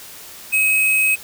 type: tone with sample-and-hold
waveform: sine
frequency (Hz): 2549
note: D#7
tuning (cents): +41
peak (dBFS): -13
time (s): 0.52-1.16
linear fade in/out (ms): 20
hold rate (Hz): 11025
effects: white hiss -38 dBFS RMS until 1.23 s